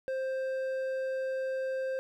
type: tone with hard clipping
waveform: sine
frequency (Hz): 526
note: C5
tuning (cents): +9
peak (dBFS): -32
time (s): 0.08-1.99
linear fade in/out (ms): 0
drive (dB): 6
effects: none